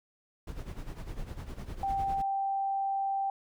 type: noise with tremolo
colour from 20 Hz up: brown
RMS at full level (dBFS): -37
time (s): 0.47-2.22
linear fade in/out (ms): 5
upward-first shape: sine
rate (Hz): 9.9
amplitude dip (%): 70
type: tone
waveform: sine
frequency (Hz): 784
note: G5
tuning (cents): 0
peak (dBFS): -28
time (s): 1.83-3.3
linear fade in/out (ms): 2
effects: none